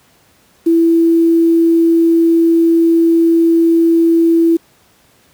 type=tone with quantisation; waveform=sine; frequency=332.2 Hz; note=E4; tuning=13 cents sharp; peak=-7 dBFS; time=0.66-4.57 s; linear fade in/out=10 ms; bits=6; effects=pink hiss -51 dBFS RMS until 5.33 s + high-pass 80 Hz 12 dB/octave